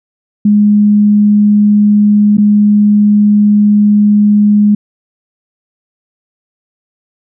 sine tone with dropouts, 207.7 Hz, G#3, in tune, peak -4 dBFS, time 0.45-4.75 s, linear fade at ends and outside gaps 5 ms, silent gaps 2.371-2.381 s, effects none

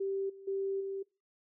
sine tone with level steps, 390.3 Hz, G4, 8 cents flat, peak -31 / -48 / -31 / -35 dBFS, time 0-1.03 s, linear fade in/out 10 ms, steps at 0.29 / 0.47 / 0.8 s, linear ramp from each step 10 ms, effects noise-tail reverb RT60 0.3 s tail -24 dB re dry

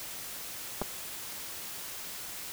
clicks, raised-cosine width 1 ms, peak -16 / -22 dBFS, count 2, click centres 0.816 / 0.821 s, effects white hiss -41 dBFS RMS until 2.52 s

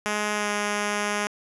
5% pulse tone with pitch glide, 209.6 to 207 Hz, G#3 to G#3, +16 to -5 cents, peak -13 dBFS, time 0.06-1.27 s, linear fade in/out 0 ms, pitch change -21 cents, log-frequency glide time 0.34-0.48 s, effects resampled to 24000 Hz + 9-bit

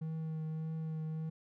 triangle tone with vibrato, 158.7 Hz, D#3, 35 cents sharp, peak -34 dBFS, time 0.01-1.3 s, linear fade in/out 10 ms, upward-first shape triangle, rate 1.7 Hz, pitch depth 18 cents each way, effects none

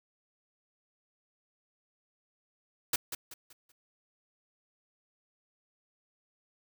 white noise with echo, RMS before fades -28 dBFS, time 2.93-2.96 s, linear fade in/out 5 ms, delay 190 ms, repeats 4, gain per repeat -9 dB, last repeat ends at 3.72 s, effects none

